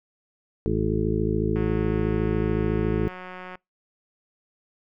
harmonic tone, 53.9 Hz, A1, 35 cents flat, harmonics 1 / 2 / 3 / 4 / 6 / 7 / 8, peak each -29 / -29 / -29 / -29 / -29 / -29 / -29 dBFS, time 0.66-3.08 s, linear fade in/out 0 ms
click train, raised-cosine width 0.5 ms, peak -24 dBFS, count 366, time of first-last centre 1.56-3.555 s, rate 183 Hz
effects noise-tail reverb RT60 0.2 s tail -26 dB re dry

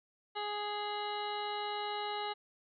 harmonic tone with a mistuned harmonic, 415.3 Hz, G#4, in tune, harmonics 1 / 2 / 3 / 4 / 5 / 7 / 8 / 9 / 10, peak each -42 / -38 / -44 / -50 / -47 / -45 / -56 / -47 / -52 dBFS, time 0.35-2.34 s, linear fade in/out 20 ms, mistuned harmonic 9, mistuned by +44 cents, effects none

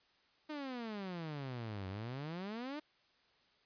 sawtooth exponential two-way sweep, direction down then up, 311.1 to 92.5 to 311.1 Hz, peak -37 dBFS, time 0.49-2.8 s, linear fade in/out 10 ms, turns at 1.88 s, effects white hiss -71 dBFS RMS until 3.65 s + resampled to 11025 Hz

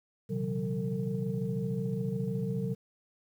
sine tone cluster, 121.5 / 135.5 / 162.2 / 187.8 / 452 Hz, B2 / C#3 / E3 / F#3 / A4, -28 / -39 / -28 / +26 / +47 cents, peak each -38 / -35 / -38 / -33 / -37 dBFS, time 0.29-2.75 s, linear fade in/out 20 ms, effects tanh soft clip ceiling -20 dBFS + 10-bit

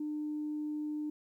sine tone, 301.1 Hz, D4, 43 cents sharp, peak -33 dBFS, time 0-1.1 s, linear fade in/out 5 ms, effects tanh soft clip ceiling -29 dBFS + 12-bit

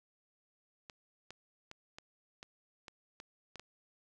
clicks, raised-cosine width 0.2 ms, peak -30 dBFS, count 9, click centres 0.898 / 1.306 / 1.714 / 1.985 / 2.429 / 2.882 / 3.201 / 3.557 / 3.596 s, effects none

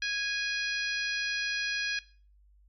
harmonic tone, 827 Hz, G#5, 8 cents flat, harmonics 2 / 3 / 4 / 5 / 6 / 7, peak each -33 / -35 / -39 / -38 / -40 / -43 dBFS, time 0.02-1.99 s, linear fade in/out 2 ms, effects noise-tail reverb RT60 0.4 s tail -19 dB re dry + added 50 Hz sine -58 dBFS peak until 2.68 s

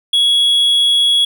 triangle tone, 3345 Hz, G#7, 12 cents sharp, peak -8 dBFS, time 0.13-1.25 s, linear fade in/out 5 ms, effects none

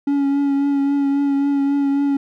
triangle tone with vibrato, 280.3 Hz, C#4, 19 cents sharp, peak -13 dBFS, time 0.07-2.17 s, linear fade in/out 5 ms, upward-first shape triangle, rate 3.7 Hz, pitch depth 25 cents each way, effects none

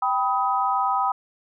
sine chord, G augmented, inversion none, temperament equal with one note detuned, 784 / 987.8 / 1261.9 Hz, G5 / B5 / D#6, 0 / 0 / +24 cents, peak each -24 dBFS, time 0.02-1.12 s, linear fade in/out 5 ms, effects none

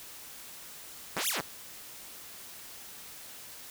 5% pulse exponential two-way sweep, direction up then down, 120 to 3725 to 120 Hz, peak -19 dBFS, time 1.16-1.41 s, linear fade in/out 5 ms, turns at 1.28 s, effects white hiss -47 dBFS RMS until 3.7 s

